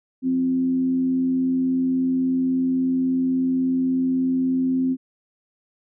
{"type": "tone with frequency modulation", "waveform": "sine", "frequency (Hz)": 260, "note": "C4", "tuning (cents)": -11, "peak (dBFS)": -18, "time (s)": [0.22, 4.97], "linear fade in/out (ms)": 50, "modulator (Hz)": 83.6, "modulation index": 0.25, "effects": []}